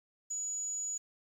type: tone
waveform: sine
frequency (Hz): 6870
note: A8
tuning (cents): -42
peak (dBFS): -34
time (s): 0.3-0.98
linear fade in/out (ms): 10
effects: 10-bit